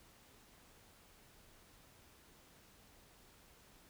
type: silence
effects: pink hiss -64 dBFS RMS until 3.89 s